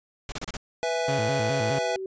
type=noise bursts; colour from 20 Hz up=pink; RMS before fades=-33 dBFS; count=5; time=0.29-0.569 s; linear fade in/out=2 ms; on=31 ms; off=31 ms
type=chord; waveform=square; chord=E major; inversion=second; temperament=equal; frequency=493.9 / 659.3 / 830.6 Hz; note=B4 / E5 / G#5; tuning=0 / 0 / 0 cents; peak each=-29 / -29 / -33 dBFS; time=0.83-1.96 s; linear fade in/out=0 ms
type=tone with exponential growth; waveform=sine; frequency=381.2 Hz; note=G4; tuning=48 cents flat; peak=-29 dBFS; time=1.04-2.06 s; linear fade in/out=2 ms; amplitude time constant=220 ms
type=tone with vibrato; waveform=sawtooth; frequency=123.47 Hz; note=B2; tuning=in tune; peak=-23 dBFS; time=1.08-1.79 s; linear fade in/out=5 ms; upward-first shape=square; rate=4.8 Hz; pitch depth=200 cents each way
effects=resampled to 16000 Hz